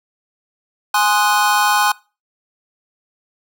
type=chord; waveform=square; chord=Ab dominant seventh; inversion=none; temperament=equal; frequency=830.6 / 1046.5 / 1244.5 / 1480 Hz; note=Ab5 / C6 / Eb6 / Gb6; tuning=0 / 0 / 0 / 0 cents; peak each=-17 / -19 / -23 / -20 dBFS; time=0.94-1.92 s; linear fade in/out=5 ms; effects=noise-tail reverb RT60 0.3 s tail -22 dB re dry